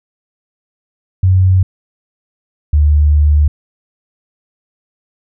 sine tone pair in turn, 93.2 / 74.32 Hz, F#2 / D2, +13 / +21 cents, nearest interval major third, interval 392 cents, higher first, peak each -6 dBFS, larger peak neither, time 1.23-1.63 / 2.73-3.48 s, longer second, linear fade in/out 5 ms, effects none

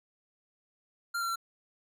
square tone with pitch steps, 1391 / 1366 / 1356 Hz, F6 / F6 / E6, -7 / -39 / +49 cents, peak -31 dBFS, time 1.14-1.359 s, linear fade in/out 10 ms, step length 73 ms, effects none

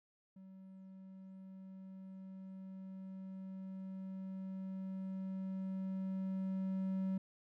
triangle tone with level ramp, 190.1 Hz, F#3, 47 cents sharp, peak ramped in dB -51 to -32 dBFS, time 0.36-7.18 s, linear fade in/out 5 ms, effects none

